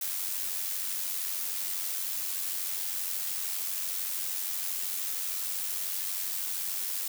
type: noise with amplitude modulation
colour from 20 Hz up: blue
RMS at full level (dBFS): -31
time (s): 0.01-7.08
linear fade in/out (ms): 5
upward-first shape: sine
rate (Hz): 92.9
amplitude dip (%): 45
effects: none